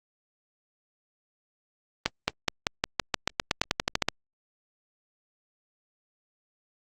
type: accelerating click train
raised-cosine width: 0.2 ms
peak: -5 dBFS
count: 17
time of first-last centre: 2.06-4.086 s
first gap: 220 ms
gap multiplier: 0.92
effects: Opus 24 kbps